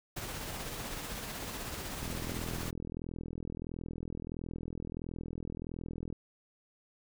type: noise with tremolo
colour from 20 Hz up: pink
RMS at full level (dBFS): -39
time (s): 0.16-2.71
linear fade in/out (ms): 10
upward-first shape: sine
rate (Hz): 16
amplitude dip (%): 30
type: click train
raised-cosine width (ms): 3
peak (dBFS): -27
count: 171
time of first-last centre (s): 2.03-6.126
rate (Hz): 41.5
effects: none